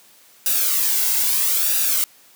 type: noise with flanger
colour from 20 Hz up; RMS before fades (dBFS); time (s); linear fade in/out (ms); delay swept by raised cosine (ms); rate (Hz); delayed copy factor
blue; -19; 0.46-2.04; 0; 0.93 to 1.69; 0.77; -0.65
effects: white hiss -51 dBFS RMS until 2.35 s + high-pass 150 Hz 12 dB/octave

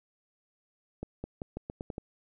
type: accelerating click train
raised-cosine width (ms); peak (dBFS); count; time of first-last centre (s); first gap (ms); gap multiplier
2; -23; 8; 1.03-1.981; 210; 0.85
effects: none

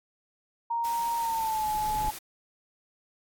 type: tone with pitch glide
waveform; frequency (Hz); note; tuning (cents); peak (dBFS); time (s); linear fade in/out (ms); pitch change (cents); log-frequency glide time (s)
sine; 932.3 to 854.9; A#5 to G#5; 0 to +50; -26; 0.7-2.11; 10; -150; 1.17-1.68
type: noise with exponential growth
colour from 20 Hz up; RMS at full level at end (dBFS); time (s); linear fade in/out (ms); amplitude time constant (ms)
brown; -34; 0.8-2.09; 5; 280
type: noise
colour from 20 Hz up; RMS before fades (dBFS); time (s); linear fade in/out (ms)
white; -41; 0.84-2.19; 10
effects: AAC 64 kbps

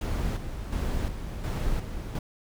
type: noise with tremolo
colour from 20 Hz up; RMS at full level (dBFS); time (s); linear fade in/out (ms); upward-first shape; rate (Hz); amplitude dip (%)
brown; -28; 0.01-2.19; 5; square; 1.4; 55
effects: none

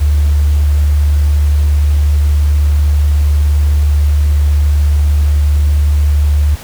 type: tone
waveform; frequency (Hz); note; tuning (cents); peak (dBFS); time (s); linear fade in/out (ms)
sine; 73.42; D2; 0; -7; 0-6.56; 20
effects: pink hiss -32 dBFS RMS until 6.63 s

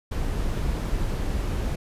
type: noise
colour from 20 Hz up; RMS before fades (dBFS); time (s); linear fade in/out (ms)
brown; -26; 0.11-1.76; 10
effects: resampled to 32000 Hz

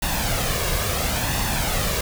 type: noise with flanger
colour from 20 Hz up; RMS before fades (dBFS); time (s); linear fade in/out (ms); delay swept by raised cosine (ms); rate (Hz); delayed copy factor
pink; -23; 0.02-2.01; 5; 1.1 to 1.83; 0.73; +0.55
effects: none

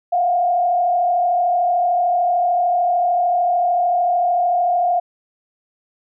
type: tone with frequency modulation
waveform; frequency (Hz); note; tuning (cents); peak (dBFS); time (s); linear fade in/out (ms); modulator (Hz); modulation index
sine; 708; F5; +23; -14; 0.12-5; 10; 33.4; 0.75
effects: none

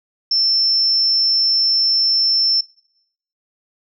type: tone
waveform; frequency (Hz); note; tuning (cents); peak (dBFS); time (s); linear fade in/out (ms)
sine; 5350; E8; +25; -13; 0.31-2.61; 5
effects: noise-tail reverb RT60 0.8 s tail -22 dB re dry

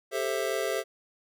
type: chord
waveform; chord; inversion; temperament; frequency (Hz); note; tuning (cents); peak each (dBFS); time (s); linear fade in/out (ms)
square; A minor seventh; third; just; 396 / 440 / 528 / 660; G4 / A4 / C5 / E5; +18 / 0 / +16 / +2; -34; 0.11-0.84; 50
effects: none

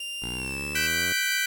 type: tone with pitch glide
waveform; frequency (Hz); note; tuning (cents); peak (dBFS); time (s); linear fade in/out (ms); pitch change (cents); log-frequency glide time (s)
40% pulse; 2794 to 2637; F7 to E7; 0 to 0; -31; 0-0.87; 5; -100; 0.35-0.56
type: exponential sweep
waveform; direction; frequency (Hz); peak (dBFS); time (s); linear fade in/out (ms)
10% pulse; up; 58.27 to 91.3; -26; 0.22-1.13; 5
type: chord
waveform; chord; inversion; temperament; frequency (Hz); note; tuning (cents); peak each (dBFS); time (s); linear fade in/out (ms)
sawtooth; G major seventh; third; equal with one note detuned; 1501.5 / 1568 / 1975.5 / 2349; F#6 / G6 / B6 / D7; +25 / 0 / 0 / 0; -26; 0.75-1.46; 5
effects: 8-bit

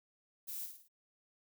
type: noise with echo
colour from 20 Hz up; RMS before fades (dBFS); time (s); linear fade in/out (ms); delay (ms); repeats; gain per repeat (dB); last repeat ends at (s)
violet; -43; 0.47-0.67; 20; 54; 4; -6; 0.886
effects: none

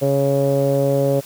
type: tone with low-pass filter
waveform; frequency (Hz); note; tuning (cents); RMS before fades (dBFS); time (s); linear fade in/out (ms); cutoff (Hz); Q
sawtooth; 138.59; C#3; 0; -17; 0.01-1.21; 20; 530; 6.8
effects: white hiss -40 dBFS RMS until 1.25 s + high-pass 80 Hz 12 dB/octave

